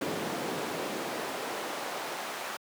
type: noise with high-pass filter sweep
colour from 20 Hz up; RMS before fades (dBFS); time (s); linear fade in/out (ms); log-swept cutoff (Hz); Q
brown; -35; 0.01-2.57; 5; 240 to 840; 0.78
effects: high-pass 150 Hz 12 dB/octave